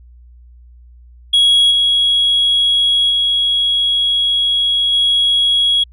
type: tone with level steps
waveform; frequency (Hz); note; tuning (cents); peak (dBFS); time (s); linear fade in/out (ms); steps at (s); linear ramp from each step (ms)
sine; 3322; G#7; 0; -5 / -9 / -11 / -9; 1.33-5.84; 10; 1.7 / 3.09 / 4.92; 20
effects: tanh soft clip ceiling -7 dBFS + added 60 Hz sine -39 dBFS peak until 5.92 s